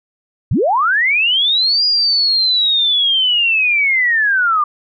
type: linear two-way sweep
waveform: sine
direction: up then down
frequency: 70.2 to 4900 to 1171 Hz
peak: -11 dBFS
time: 0.51-4.64 s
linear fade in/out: 5 ms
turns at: 1.85 s
effects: none